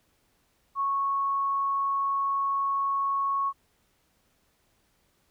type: tone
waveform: sine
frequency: 1104 Hz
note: C#6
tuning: 7 cents flat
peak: -24 dBFS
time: 0.75-3.53 s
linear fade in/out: 50 ms
effects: pink hiss -69 dBFS RMS until 5.3 s